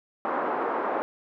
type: band-pass noise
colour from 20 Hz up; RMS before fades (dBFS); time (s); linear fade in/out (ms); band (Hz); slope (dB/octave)
white; -28; 0.25-1.02; 0; 280 to 1200; 24
effects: none